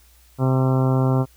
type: harmonic tone with a mistuned harmonic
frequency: 130.81 Hz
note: C3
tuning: in tune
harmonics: 1 / 2 / 3 / 4 / 5 / 6 / 7 / 8 / 9 / 10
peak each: -17 / -23 / -27 / -29 / -31 / -33 / -34 / -35 / -36 / -37 dBFS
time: 0.38-1.26 s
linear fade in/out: 50 ms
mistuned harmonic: 10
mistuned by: +58 cents
effects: added 60 Hz sine -52 dBFS peak until 1.36 s + white hiss -56 dBFS RMS until 1.36 s